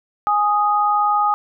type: tone pair together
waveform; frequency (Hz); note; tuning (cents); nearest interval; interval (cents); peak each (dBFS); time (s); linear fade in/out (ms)
sine; 829.9 / 1244.5; G#5 / D#6; -1 / 0; perfect fifth; 701; -17; 0.27-1.34; 0
effects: none